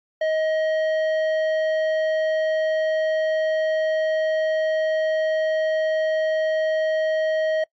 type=tone with tanh clipping; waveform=triangle; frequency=630 Hz; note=D#5; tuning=21 cents sharp; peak=-21 dBFS; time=0.21-7.64 s; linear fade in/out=5 ms; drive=14 dB; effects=noise-tail reverb RT60 0.1 s tail -25 dB re dry + AAC 64 kbps